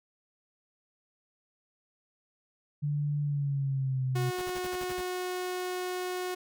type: tone with pitch glide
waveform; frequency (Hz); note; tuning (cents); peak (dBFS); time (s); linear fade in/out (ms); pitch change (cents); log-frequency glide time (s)
sine; 146.4 to 129.68; D3 to C3; -5 to -15; -27; 2.82-4.31; 20; -210; 3.22-4.04
type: tone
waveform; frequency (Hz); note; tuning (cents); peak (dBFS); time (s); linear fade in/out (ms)
sawtooth; 364.2; F#4; -27; -28; 4.15-6.35; 10
type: noise bursts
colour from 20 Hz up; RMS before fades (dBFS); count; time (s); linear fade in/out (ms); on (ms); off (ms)
pink; -42; 8; 4.38-5.012; 5; 37; 48
effects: none